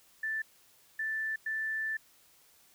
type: tone bursts at uneven times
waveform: sine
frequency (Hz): 1763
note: A6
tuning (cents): +3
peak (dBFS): -31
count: 3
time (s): 0.23-0.42 / 0.99-1.36 / 1.46-1.97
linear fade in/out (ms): 5
effects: white hiss -63 dBFS RMS until 2.74 s